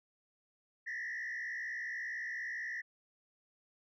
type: tone with frequency modulation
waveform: sine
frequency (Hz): 1864.7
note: A#6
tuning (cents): 0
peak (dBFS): -36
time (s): 0.86-2.82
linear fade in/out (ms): 20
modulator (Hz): 62.1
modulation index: 1.8
effects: tanh soft clip ceiling -35 dBFS